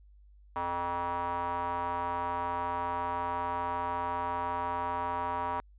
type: tone with band-pass filter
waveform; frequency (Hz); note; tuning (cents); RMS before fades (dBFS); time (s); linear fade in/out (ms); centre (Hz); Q
square; 87.31; F2; 0; -33; 0.56-5.6; 0; 970; 4.7
effects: added 50 Hz sine -54 dBFS peak until 5.78 s + resampled to 8000 Hz